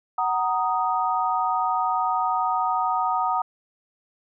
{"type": "chord", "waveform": "sine", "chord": "D# minor", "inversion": "first", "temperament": "just", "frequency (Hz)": [746.7, 933.4, 1244.5], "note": ["F#5", "A#5", "D#6"], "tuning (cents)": [16, 2, 0], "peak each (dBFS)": -25, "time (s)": [0.18, 3.42], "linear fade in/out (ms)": 5, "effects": []}